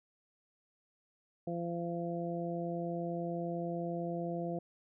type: harmonic tone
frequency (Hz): 171.1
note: F3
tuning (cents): -35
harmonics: 1 / 2 / 3 / 4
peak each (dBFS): -38 / -40 / -41 / -41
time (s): 1.47-4.59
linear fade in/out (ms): 5
effects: none